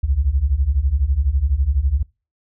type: beating tone pair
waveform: sine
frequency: 61.6 / 73.6 Hz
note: B1 / D2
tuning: -4 / +4 cents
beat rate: 12 Hz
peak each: -19 / -17 dBFS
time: 0.03-2.03 s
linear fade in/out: 10 ms
effects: noise-tail reverb RT60 0.3 s tail -24 dB re dry